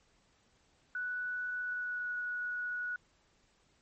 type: tone with pitch glide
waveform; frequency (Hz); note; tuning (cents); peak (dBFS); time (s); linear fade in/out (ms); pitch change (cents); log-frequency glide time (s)
sine; 1480 to 1464.7; F#6 to F#6; 0 to -18; -34; 0.95-2.96; 2; -18; 1.58-2.15
effects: pink hiss -70 dBFS RMS until 3.81 s + MP3 32 kbps

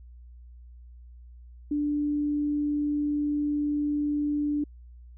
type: tone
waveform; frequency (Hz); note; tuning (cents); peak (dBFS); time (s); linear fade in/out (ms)
sine; 293.7; D4; 0; -24; 1.71-4.64; 5
effects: added 60 Hz sine -45 dBFS peak until 5.17 s

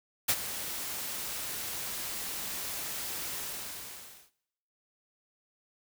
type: noise with ADSR envelope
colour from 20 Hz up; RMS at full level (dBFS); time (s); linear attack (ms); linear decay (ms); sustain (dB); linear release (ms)
white; -24; 0.28-4.31; 14; 56; -13; 960
effects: noise-tail reverb RT60 0.8 s tail -20 dB re dry

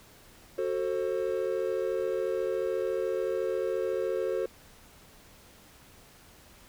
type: chord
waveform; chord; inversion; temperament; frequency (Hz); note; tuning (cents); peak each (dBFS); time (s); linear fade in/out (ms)
triangle; F# diminished; none; just; 370 / 444 / 532.8; F#4 / A4 / C5; 0 / +16 / +31; -30; 0.58-4.46; 5
effects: pink hiss -55 dBFS RMS until 6.68 s

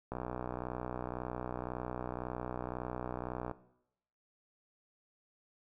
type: click train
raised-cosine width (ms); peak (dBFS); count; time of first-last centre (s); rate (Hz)
1; -24; 211; 0.12-3.513; 61.9
effects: noise-tail reverb RT60 0.8 s tail -17 dB re dry

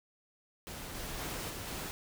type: noise with level steps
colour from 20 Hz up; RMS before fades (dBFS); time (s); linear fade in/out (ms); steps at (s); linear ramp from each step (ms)
pink; -44 / -41 / -39 / -42 / -40; 0.67-1.91; 0; 0.94 / 1.17 / 1.49 / 1.66; 20
effects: none

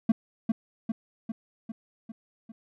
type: tone with echo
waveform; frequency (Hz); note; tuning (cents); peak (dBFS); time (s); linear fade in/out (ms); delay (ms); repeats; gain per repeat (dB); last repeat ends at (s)
triangle; 225; A3; +39; -15; 0.09-0.12; 5; 400; 6; -4; 2.52
effects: none

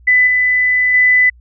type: tone with level steps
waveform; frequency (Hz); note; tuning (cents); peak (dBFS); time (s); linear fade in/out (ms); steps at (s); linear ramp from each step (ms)
sine; 1999; B6; +20; -7 / -10 / -7; 0.07-1.3; 10; 0.27 / 0.94; 2
effects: added 60 Hz sine -41 dBFS peak until 1.4 s

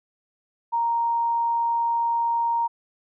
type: tone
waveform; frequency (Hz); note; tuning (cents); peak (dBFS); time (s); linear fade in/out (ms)
sine; 932.3; A#5; 0; -20; 0.72-2.68; 20
effects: none

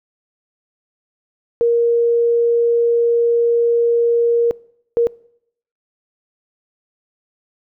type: tone bursts at uneven times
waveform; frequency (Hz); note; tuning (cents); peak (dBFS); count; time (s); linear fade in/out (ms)
sine; 469.5; A#4; +12; -11; 2; 1.61-4.51 / 4.97-5.07; 0
effects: noise-tail reverb RT60 0.7 s tail -24 dB re dry

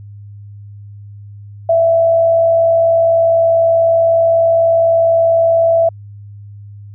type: tone with frequency modulation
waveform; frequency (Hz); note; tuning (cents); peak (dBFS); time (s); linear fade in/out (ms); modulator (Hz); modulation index
sine; 664; E5; +12; -8; 1.69-5.89; 5; 59.4; 0.23
effects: added 102 Hz sine -31 dBFS peak until 6.94 s

